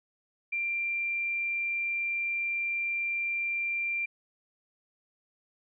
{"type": "tone", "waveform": "sine", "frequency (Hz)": 2371, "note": "D7", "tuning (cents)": 16, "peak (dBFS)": -28, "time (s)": [0.52, 4.06], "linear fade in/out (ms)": 10, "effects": []}